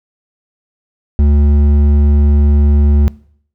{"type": "tone with hard clipping", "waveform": "sine", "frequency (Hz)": 72.6, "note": "D2", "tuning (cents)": -19, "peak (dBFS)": -8, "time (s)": [1.19, 3.08], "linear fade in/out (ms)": 0, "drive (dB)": 8, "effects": ["noise-tail reverb RT60 0.6 s tail -22 dB re dry"]}